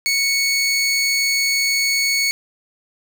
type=tone; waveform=20% pulse; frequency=2217 Hz; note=C#7; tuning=in tune; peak=-11 dBFS; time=0.06-2.31 s; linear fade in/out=0 ms; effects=none